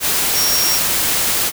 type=tone in noise; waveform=sine; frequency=5588 Hz; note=F8; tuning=in tune; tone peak=-17 dBFS; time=0.33-0.8 s; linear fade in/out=50 ms; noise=white; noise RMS=-17 dBFS; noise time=0-1.52 s; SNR=-3 dB; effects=none